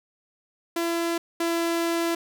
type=tone pair in turn; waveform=sawtooth; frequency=337.3 / 336.1 Hz; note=E4 / E4; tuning=+40 / +34 cents; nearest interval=unison; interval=6 cents; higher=first; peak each=-20 / -19 dBFS; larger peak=second; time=0.76-1.18 / 1.4-2.15 s; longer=second; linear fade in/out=5 ms; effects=none